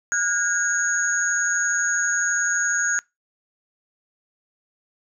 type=tone cluster; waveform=sine; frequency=1451 / 1628 / 6670 Hz; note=F#6 / G#6 / G#8; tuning=-34 / -35 / +7 cents; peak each=-24 dBFS; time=0.12-2.99 s; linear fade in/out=0 ms; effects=noise-tail reverb RT60 0.2 s tail -23 dB re dry